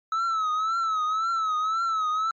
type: tone with vibrato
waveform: triangle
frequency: 1300 Hz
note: E6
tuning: 24 cents flat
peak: -21 dBFS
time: 0.12-2.31 s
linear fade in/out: 2 ms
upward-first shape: triangle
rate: 1.9 Hz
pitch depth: 94 cents each way
effects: MP3 32 kbps